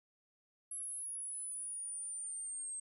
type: linear sweep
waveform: sine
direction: down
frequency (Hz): 10920 to 8320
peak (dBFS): -40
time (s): 0.71-2.8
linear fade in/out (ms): 5
effects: none